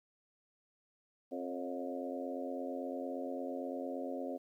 harmonic tone with a mistuned harmonic, 88.8 Hz, F2, 29 cents sharp, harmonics 3 / 4 / 5 / 6 / 7 / 8, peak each -41 / -47 / -46 / -43 / -46 / -48 dBFS, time 1.31-4.38 s, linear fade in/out 20 ms, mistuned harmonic 6, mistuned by +40 cents, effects 12-bit

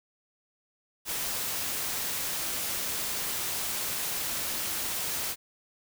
white noise, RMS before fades -32 dBFS, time 1.05-5.36 s, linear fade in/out 50 ms, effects none

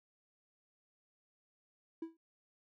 triangle tone with exponential decay, 327.6 Hz, E4, 11 cents flat, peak -33 dBFS, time 2.02-2.17 s, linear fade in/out 5 ms, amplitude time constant 31 ms, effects tanh soft clip ceiling -30 dBFS

